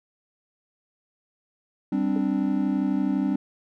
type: chord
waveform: triangle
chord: G suspended fourth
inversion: none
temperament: equal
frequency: 196 / 261.6 / 293.7 Hz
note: G3 / C4 / D4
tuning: 0 / 0 / 0 cents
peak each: -24 dBFS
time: 1.92-3.36 s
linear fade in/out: 5 ms
type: tone with exponential decay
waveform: sine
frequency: 431.4 Hz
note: A4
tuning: 34 cents flat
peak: -28 dBFS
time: 2.16-2.24 s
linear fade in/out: 1 ms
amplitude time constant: 16 ms
effects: none